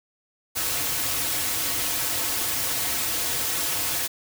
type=noise with comb filter; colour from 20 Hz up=white; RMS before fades=-26 dBFS; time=0.55-4.08 s; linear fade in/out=20 ms; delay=5 ms; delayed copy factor=-0.8; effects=none